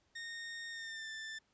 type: tone with pitch glide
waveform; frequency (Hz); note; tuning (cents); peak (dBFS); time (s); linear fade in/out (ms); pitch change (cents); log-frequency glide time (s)
sawtooth; 1845 to 1770.9; A#6 to A6; -18 to +11; -39; 0.15-1.39; 10; -71; 0.7-1.1
effects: pink hiss -75 dBFS RMS until 1.53 s + resampled to 16000 Hz

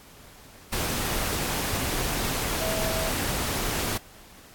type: tone in noise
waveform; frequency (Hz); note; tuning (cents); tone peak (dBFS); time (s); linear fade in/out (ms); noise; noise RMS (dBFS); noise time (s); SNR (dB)
sine; 647; E5; -32; -30; 2.61-3.1; 10; pink; -28; 0.72-3.98; -5
effects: pink hiss -50 dBFS RMS until 4.54 s + AAC 64 kbps

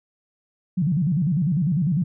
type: tone with vibrato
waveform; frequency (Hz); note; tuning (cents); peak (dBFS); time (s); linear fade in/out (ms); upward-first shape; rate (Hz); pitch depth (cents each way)
sine; 162; E3; -30; -18; 0.77-2.04; 10; square; 10; 210
effects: none

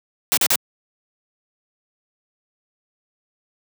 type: noise bursts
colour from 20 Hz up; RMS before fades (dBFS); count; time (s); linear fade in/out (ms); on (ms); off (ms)
white; -17; 3; 0.32-0.556; 0; 52; 40
effects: high-pass 150 Hz 12 dB/octave

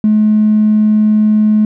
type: tone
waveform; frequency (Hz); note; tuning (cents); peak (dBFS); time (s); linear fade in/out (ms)
triangle; 213.7; G#3; +50; -3; 0.04-1.65; 2
effects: tanh soft clip ceiling -4 dBFS

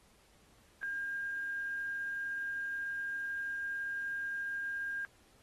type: tone with quantisation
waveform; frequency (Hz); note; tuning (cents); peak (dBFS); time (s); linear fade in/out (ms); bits
sine; 1609; G6; +45; -35; 0.83-5.05; 0; 10
effects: pink hiss -66 dBFS RMS until 5.42 s + AAC 32 kbps

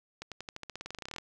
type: accelerating click train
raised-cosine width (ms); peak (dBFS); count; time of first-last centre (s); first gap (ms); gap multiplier
0.2; -23; 20; 0.22-1.184; 97; 0.92
effects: none

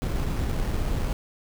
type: noise with sample-and-hold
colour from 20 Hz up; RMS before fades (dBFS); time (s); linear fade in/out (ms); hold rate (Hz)
brown; -26; 0.02-1.13; 0; 3675
effects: none

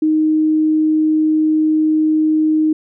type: tone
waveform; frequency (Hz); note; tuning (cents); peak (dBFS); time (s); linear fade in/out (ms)
sine; 311.1; D#4; 0; -11; 0.02-2.73; 5
effects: none

